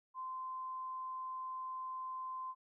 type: tone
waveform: sine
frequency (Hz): 1036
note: C6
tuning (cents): -17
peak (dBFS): -40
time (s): 0.14-2.55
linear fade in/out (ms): 50
effects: none